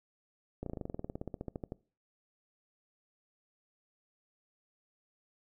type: slowing click train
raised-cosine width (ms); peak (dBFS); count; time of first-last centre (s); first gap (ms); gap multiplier
2; -25; 21; 0.63-1.721; 33; 1.05
effects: noise-tail reverb RT60 0.4 s tail -23 dB re dry